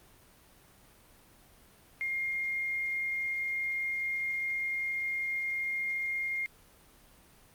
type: tone with quantisation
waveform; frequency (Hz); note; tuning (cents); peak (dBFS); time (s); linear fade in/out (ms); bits
sine; 2125; C7; +26; -30; 2.01-6.46; 0; 10
effects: pink hiss -59 dBFS RMS until 7.54 s + Opus 32 kbps